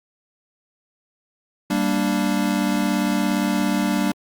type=chord; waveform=square; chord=G minor; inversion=none; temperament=equal; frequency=196 / 233.1 / 293.7 Hz; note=G3 / Bb3 / D4; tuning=0 / 0 / 0 cents; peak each=-23 / -25 / -24 dBFS; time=1.7-4.12 s; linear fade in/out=5 ms; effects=Opus 48 kbps